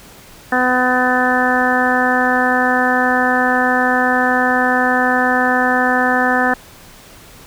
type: harmonic tone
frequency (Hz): 251.9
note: B3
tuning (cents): +34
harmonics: 1 / 2 / 3 / 4 / 5 / 6 / 7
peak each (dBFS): -19 / -21 / -18 / -23 / -23 / -20 / -18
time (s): 0.52-6.54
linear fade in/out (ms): 5
effects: pink hiss -41 dBFS RMS until 7.46 s

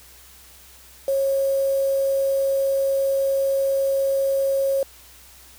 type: tone with quantisation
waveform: sine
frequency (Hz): 545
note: C#5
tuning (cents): -29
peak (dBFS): -18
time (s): 1.08-4.83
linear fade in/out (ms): 2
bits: 6
effects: added 63 Hz sine -53 dBFS peak until 5.58 s + white hiss -48 dBFS RMS until 5.58 s

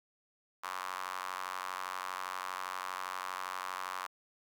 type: tone with high-pass filter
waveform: sawtooth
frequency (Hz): 92.5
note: F#2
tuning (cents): 0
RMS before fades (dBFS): -40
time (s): 0.63-4.07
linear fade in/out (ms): 10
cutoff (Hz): 1100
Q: 3.9
effects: none

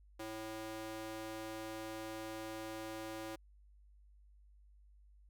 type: tone with high-pass filter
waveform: square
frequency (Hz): 110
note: A2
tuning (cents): 0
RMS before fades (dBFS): -45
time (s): 0.19-3.36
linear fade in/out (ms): 10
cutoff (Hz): 380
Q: 1.3
effects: added 50 Hz sine -60 dBFS peak until 5.29 s

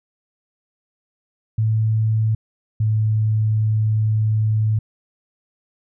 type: tone pair in turn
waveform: sine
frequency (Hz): 110 / 108.61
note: A2 / A2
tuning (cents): 0 / -22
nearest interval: unison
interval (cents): 22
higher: first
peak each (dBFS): -15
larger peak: neither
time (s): 1.58-2.35 / 2.8-4.79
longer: second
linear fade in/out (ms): 5
effects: none

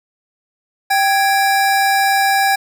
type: tone pair together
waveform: square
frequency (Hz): 784 / 1661.2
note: G5 / G#6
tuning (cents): 0 / 0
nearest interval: octave + minor second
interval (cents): 1300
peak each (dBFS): -14 / -18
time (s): 0.9-2.56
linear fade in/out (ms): 10
effects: none

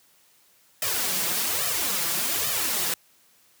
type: noise with flanger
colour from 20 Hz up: white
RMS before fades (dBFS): -26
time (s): 0.82-2.94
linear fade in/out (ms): 2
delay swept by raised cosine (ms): 1.6 to 6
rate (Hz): 1.2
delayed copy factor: +1
effects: white hiss -60 dBFS RMS until 3.6 s + high-pass 80 Hz 12 dB/octave

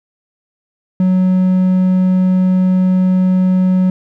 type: tone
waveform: triangle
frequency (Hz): 185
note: F#3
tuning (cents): 0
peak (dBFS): -7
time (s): 1-3.9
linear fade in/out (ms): 2
effects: none

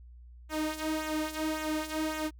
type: tone with flanger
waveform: sawtooth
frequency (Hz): 311.1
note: D#4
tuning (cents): 0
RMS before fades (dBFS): -33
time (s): 0.49-2.31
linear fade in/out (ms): 50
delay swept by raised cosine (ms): 0.2 to 3.2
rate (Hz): 1.8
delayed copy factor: -0.65
effects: added 60 Hz sine -48 dBFS peak until 2.39 s

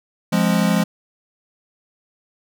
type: chord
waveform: square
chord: F minor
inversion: none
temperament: equal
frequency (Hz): 174.61 / 207.7 / 261.6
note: F3 / Ab3 / C4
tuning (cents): 0 / 0 / 0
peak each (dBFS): -19 / -19 / -25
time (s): 0.32-0.84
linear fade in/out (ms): 10
effects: none

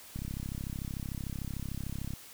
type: click train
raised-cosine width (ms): 5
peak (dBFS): -25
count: 67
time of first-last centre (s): 0.16-2.136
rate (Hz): 33.4
effects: white hiss -51 dBFS RMS until 2.33 s

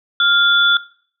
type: tone pair together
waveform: sine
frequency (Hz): 1400 / 3455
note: F6 / A7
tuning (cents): +4 / -32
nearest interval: octave + major third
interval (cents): 1564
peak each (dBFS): -14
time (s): 0.2-0.77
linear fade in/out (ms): 2
effects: noise-tail reverb RT60 0.5 s tail -17 dB re dry

